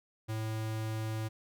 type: tone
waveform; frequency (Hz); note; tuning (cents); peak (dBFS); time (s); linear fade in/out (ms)
square; 110; A2; 0; -34; 0.28-1.29; 20
effects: none